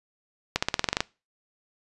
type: accelerating click train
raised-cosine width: 0.2 ms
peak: -5 dBFS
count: 10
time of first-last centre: 0.56-1.005 s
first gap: 65 ms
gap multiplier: 0.93
effects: noise-tail reverb RT60 0.3 s tail -23 dB re dry + resampled to 24000 Hz